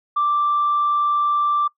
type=tone; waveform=sine; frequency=1174.7 Hz; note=D6; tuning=in tune; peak=-15 dBFS; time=0.16-1.68 s; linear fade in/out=10 ms; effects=noise-tail reverb RT60 0.1 s tail -21 dB re dry + tanh soft clip ceiling -12 dBFS